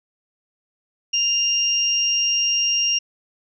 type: tone pair together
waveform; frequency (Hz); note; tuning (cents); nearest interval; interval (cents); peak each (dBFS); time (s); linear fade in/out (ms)
sine; 2800 / 5600; F7 / F8; +4 / +4; octave; 1200; -20 / -20; 1.13-2.99; 10
effects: none